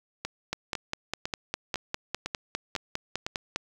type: two click trains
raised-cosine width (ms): 0.2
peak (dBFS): -12 / -14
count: 16 / 7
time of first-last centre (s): 0.53-3.56 / 0.25-3.265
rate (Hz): 4.95 / 1.99
effects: 7-bit